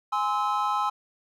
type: chord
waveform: triangle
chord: Ab augmented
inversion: none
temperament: just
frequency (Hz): 830.6 / 1038.3 / 1297.8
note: Ab5 / C6 / E6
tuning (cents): 0 / -14 / -27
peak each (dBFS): -26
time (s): 0.12-0.9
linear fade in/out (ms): 10
effects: none

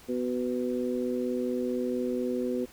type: harmonic tone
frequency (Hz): 124.3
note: B2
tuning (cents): +12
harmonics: 2 / 3 / 4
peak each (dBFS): -30 / -32 / -33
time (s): 0.08-2.66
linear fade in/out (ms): 20
effects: pink hiss -53 dBFS RMS until 2.72 s

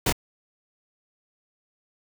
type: noise with echo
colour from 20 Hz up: pink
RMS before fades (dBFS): -22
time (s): 0.06-0.1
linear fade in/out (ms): 5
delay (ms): 26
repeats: 1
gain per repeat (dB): -2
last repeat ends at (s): 0.126
effects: none

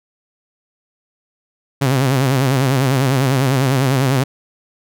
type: tone with vibrato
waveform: sawtooth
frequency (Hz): 132.8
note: C3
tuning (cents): +26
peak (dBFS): -9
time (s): 1.81-4.24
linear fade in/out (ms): 10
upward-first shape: sine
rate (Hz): 10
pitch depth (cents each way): 100
effects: none

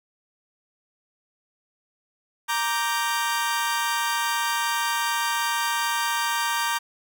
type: chord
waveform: sawtooth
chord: G minor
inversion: first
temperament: equal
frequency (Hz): 932.3 / 1174.7 / 1568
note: Bb5 / D6 / G6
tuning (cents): 0 / 0 / 0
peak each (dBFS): -22 / -25 / -25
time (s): 2.48-6.79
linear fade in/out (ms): 20
effects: none

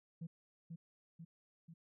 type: tone with echo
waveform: sine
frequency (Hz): 165.6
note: E3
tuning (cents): +8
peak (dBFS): -40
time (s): 0.21-0.27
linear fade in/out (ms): 10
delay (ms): 490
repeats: 3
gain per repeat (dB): -4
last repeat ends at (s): 1.74
effects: tanh soft clip ceiling -40 dBFS

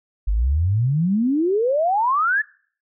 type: exponential sweep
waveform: sine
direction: up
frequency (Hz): 46.77 to 1778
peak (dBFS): -16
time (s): 0.27-2.42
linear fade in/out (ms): 10
effects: noise-tail reverb RT60 0.5 s tail -23 dB re dry

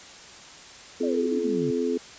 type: harmonic tone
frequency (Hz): 85.6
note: F2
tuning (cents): -34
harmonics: 3 / 4 / 5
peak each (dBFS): -27 / -30 / -26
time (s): 1-1.98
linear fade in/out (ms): 10
type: exponential sweep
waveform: sine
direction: down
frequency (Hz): 622.3 to 130.81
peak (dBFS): -30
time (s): 1.03-1.71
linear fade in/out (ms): 5
effects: white hiss -45 dBFS RMS until 2.18 s + resampled to 16000 Hz

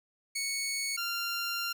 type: tone pair in turn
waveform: 15% pulse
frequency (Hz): 2217 / 1387.8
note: C#7 / F6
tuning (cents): 0 / -11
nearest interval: minor sixth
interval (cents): 811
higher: first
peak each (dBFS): -25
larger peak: neither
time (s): 0.35-0.97 / 0.97-1.73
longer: second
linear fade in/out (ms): 10
effects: none

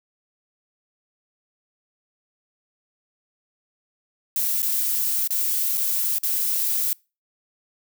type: noise with dropouts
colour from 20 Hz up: violet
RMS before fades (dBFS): -23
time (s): 4.36-6.93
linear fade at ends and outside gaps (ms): 1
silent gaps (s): 4.62-4.628 / 5.275-5.306 / 5.773-5.777 / 6.184-6.233
effects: noise-tail reverb RT60 0.3 s tail -26 dB re dry

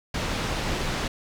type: low-pass noise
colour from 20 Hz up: pink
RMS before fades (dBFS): -28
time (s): 0.14-1.08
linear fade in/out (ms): 5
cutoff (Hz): 5200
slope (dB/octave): 12
effects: none

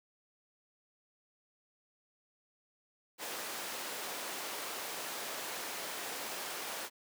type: high-pass noise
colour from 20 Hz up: pink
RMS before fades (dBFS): -41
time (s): 3.18-6.9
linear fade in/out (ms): 50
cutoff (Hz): 460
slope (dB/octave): 12
effects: none

